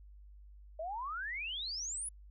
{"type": "exponential sweep", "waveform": "sine", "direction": "up", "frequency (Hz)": [612, 10510], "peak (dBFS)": -37, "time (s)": [0.79, 2.09], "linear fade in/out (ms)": 5, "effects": ["added 50 Hz sine -52 dBFS peak until 2.3 s"]}